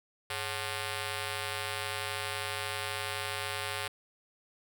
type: ring-modulated tone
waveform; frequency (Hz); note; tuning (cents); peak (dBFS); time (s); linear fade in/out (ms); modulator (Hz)
5% pulse; 323.7; E4; -31; -19; 0.3-3.88; 5; 228
effects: none